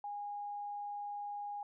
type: tone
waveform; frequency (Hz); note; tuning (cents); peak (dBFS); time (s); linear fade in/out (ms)
sine; 820; G#5; -22; -39; 0.04-1.63; 2
effects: none